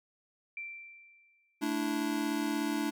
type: tone with exponential decay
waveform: sine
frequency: 2349 Hz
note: D7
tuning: in tune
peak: -36 dBFS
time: 0.57-1.63 s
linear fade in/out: 2 ms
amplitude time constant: 230 ms
type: chord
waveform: square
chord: A suspended fourth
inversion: none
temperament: just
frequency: 220 / 293.3 / 330 Hz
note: A3 / D4 / E4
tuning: 0 / -2 / +2 cents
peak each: -38 / -33 / -37 dBFS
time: 1.61-2.91 s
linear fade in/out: 20 ms
effects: none